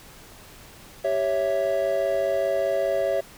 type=chord; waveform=triangle; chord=C# diminished; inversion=second; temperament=equal; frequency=392 / 554.4 / 659.3 Hz; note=G4 / C#5 / E5; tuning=0 / 0 / 0 cents; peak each=-28 / -22 / -23 dBFS; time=1.04-3.21 s; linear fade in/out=10 ms; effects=pink hiss -47 dBFS RMS until 3.37 s

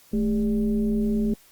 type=tone with frequency modulation; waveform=sine; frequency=216.4 Hz; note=A3; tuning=29 cents flat; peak=-20 dBFS; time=0.13-1.34 s; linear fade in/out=5 ms; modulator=185 Hz; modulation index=0.69; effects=white hiss -55 dBFS RMS until 1.51 s + Opus 48 kbps

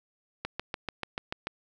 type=click train; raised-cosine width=0.3 ms; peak=-16 dBFS; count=8; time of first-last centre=0.45-1.47 s; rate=6.86 Hz; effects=none

